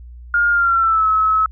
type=tone with pitch glide; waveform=sine; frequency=1416 to 1291 Hz; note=F6 to E6; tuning=+23 to -37 cents; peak=-12 dBFS; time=0.34-1.46 s; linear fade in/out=2 ms; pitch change=-160 cents; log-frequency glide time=0.51-1.07 s; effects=added 60 Hz sine -34 dBFS peak until 1.51 s